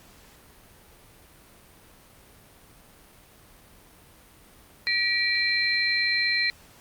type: tone cluster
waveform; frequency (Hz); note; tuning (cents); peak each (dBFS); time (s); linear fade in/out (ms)
sine; 1929 / 2344 / 4120; B6 / D7 / C8; -41 / -4 / -28; -26; 4.87-6.5; 0
effects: pink hiss -53 dBFS RMS until 6.8 s + Opus 48 kbps